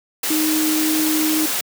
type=tone in noise; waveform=sine; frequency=311.1 Hz; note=D#4; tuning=in tune; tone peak=-17 dBFS; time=0.3-1.46 s; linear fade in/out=5 ms; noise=white; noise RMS=-22 dBFS; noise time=0.23-1.61 s; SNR=+2 dB; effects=high-pass 200 Hz 12 dB/octave